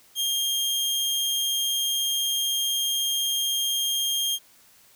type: tone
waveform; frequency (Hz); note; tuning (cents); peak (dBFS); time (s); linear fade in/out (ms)
sawtooth; 3217; G7; +44; -20; 0.15-4.39; 50
effects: white hiss -56 dBFS RMS until 4.95 s